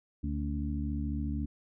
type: harmonic tone with a mistuned harmonic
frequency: 74.1 Hz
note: D2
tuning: 16 cents sharp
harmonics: 1 / 2 / 3 / 4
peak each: -33 / -39 / -37 / -38 dBFS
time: 0.23-1.46 s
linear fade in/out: 10 ms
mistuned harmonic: 4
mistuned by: -60 cents
effects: none